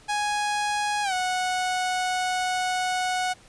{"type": "tone with pitch glide", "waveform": "sawtooth", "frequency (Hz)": [830.6, 735.7], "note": ["G#5", "F#5"], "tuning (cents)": [0, -10], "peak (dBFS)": -20, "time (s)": [0.08, 3.34], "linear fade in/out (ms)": 20, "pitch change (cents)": -210, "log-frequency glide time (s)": [1.03, 1.13], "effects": ["pink hiss -53 dBFS RMS until 3.48 s", "resampled to 22050 Hz"]}